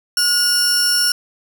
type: tone pair together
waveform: sawtooth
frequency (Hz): 1439 / 5433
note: F#6 / F8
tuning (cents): -49 / -49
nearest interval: octave + major seventh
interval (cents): 2300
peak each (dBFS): -17 / -12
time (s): 0.17-1.12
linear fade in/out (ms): 2
effects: none